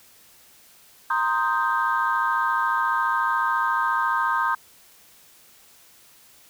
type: chord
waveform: sine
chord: C minor seventh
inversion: third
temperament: equal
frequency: 932.3 / 1046.5 / 1244.5 / 1568 Hz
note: Bb5 / C6 / Eb6 / G6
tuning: 0 / 0 / 0 / 0 cents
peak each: -25 dBFS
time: 1.1-4.55 s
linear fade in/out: 5 ms
effects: tanh soft clip ceiling -11 dBFS + white hiss -53 dBFS RMS until 6.49 s